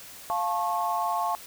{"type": "chord", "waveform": "sine", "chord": "F augmented", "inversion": "none", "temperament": "just", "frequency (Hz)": [698.5, 873.1, 1091.3], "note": ["F5", "A5", "C#6"], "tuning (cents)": [0, -14, -27], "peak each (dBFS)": -29, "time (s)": [0.3, 1.35], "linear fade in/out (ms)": 0, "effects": ["white hiss -45 dBFS RMS until 1.46 s"]}